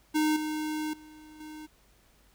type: tone with level steps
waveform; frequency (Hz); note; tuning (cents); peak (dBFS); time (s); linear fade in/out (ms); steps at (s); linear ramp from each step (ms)
square; 307.6; D#4; -20; -24 / -31 / -49 / -42; 0.14-1.67; 20; 0.36 / 0.93 / 1.4; 5
effects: added 50 Hz sine -64 dBFS peak until 2.34 s + pink hiss -64 dBFS RMS until 2.34 s